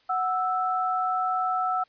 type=tone pair together; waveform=sine; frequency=740 / 1318.5 Hz; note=F#5 / E6; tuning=0 / 0 cents; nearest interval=minor seventh; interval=1000 cents; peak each=-26 dBFS; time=0.09-1.84 s; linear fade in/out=10 ms; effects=white hiss -63 dBFS RMS until 1.88 s + resampled to 11025 Hz